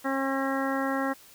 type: harmonic tone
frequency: 270 Hz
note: C#4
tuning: 45 cents flat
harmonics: 1 / 2 / 3 / 4 / 5 / 6 / 7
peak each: -29 / -32 / -34 / -35 / -36 / -37 / -37 dBFS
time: 0.04-1.14 s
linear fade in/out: 20 ms
effects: white hiss -53 dBFS RMS until 1.34 s